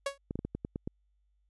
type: tone with exponential decay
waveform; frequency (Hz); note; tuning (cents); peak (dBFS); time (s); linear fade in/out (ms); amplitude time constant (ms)
sawtooth; 556; C#5; +5; -24; 0.06-0.18; 5; 26
type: clicks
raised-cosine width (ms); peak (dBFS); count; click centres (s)
3; -22; 8; 0.309 / 0.356 / 0.391 / 0.45 / 0.55 / 0.649 / 0.759 / 0.875
effects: added 50 Hz sine -69 dBFS peak until 1.49 s + resampled to 24000 Hz